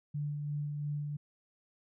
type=tone with tremolo; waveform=sine; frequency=146.83 Hz; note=D3; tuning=in tune; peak=-32 dBFS; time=0.14-1.17 s; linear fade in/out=10 ms; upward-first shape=sine; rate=2.9 Hz; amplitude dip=30%; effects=none